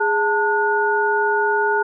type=tone cluster; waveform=sine; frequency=415.2 / 891 / 1453 Hz; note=G#4 / A5 / F#6; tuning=0 / +22 / -32 cents; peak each=-20 dBFS; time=0-1.83 s; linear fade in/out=10 ms; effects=none